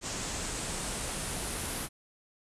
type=noise with low-pass filter sweep; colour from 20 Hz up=pink; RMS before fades=-36 dBFS; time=0.01-1.89 s; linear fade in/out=50 ms; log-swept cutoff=7300 to 11000 Hz; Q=2.7; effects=resampled to 32000 Hz